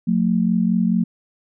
sine tone pair together, 180.6 / 225.2 Hz, F#3 / A3, -42 / +40 cents, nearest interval major third, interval 382 cents, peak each -18 / -18 dBFS, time 0.07-1.04 s, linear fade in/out 10 ms, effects none

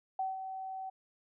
sine tone with ADSR envelope, 762 Hz, G5, 49 cents flat, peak -30 dBFS, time 0.19-0.9 s, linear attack 4 ms, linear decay 170 ms, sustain -8 dB, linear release 10 ms, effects none

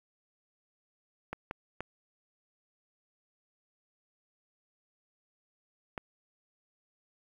clicks, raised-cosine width 0.5 ms, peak -21 dBFS, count 4, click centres 1.33 / 1.511 / 1.806 / 5.978 s, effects 9-bit

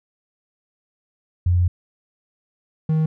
sine / triangle tone pair in turn, 88.6 / 157.48 Hz, F2 / D#3, +25 / +21 cents, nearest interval minor seventh, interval 996 cents, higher second, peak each -14 dBFS, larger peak neither, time 1.46-1.68 / 2.89-3.06 s, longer first, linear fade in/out 5 ms, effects none

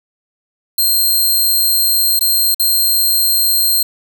5% pulse tone with dropouts, 4186 Hz, C8, in tune, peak -4 dBFS, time 0.78-3.83 s, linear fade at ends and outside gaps 5 ms, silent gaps 2.193-2.209 / 2.546-2.596 s, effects none

